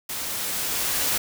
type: noise with level ramp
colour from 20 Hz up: white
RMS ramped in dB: -31 to -23 dBFS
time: 0.09-1.18 s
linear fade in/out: 5 ms
effects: none

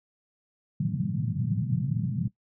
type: band-pass noise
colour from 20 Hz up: white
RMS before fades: -28 dBFS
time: 0.8-2.28 s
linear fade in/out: 5 ms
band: 110 to 190 Hz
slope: 48 dB/octave
effects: noise-tail reverb RT60 0.1 s tail -17 dB re dry

